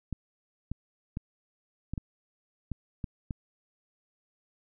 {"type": "clicks", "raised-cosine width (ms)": 5, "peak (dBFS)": -21, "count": 8, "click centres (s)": [0.127, 0.716, 1.171, 1.936, 1.978, 2.717, 3.042, 3.308], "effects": []}